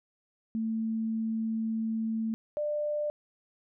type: tone pair in turn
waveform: sine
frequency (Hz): 223 / 595.3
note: A3 / D5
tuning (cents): +23 / +23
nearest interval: octave + perfect fourth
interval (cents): 1700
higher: second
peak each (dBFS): -28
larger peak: neither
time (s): 0.55-2.34 / 2.57-3.1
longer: first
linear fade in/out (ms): 0
effects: none